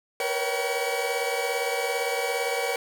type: tone cluster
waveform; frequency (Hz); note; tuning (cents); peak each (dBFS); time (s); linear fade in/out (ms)
40% pulse; 469.6 / 487.2 / 559 / 770 / 2276; A#4 / B4 / C#5 / G5 / C#7; +13 / -24 / +14 / -31 / +45; -31; 0.2-2.76; 2
effects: none